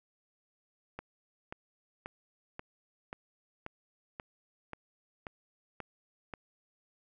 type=click train; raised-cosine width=0.5 ms; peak=-25 dBFS; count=11; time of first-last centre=0.99-6.338 s; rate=1.87 Hz; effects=none